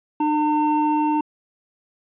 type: tone pair together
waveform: triangle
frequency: 302.6 / 906.8 Hz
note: D#4 / A#5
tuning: -48 / -48 cents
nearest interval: octave + perfect fifth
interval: 1900 cents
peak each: -18 dBFS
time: 0.2-1.21 s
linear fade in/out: 5 ms
effects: resampled to 8000 Hz